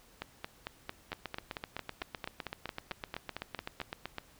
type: two click trains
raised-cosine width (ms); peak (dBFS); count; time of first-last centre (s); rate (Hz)
0.3; -21 / -21; 17 / 25; 0.22-3.816 / 1.13-4.183; 4.45 / 7.86
effects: pink hiss -61 dBFS RMS until 4.39 s